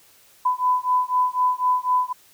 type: beating tone pair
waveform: sine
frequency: 1000 / 1004 Hz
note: B5 / B5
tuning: +21 / +28 cents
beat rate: 4 Hz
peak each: -21 dBFS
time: 0.45-2.13 s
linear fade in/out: 10 ms
effects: white hiss -54 dBFS RMS until 2.33 s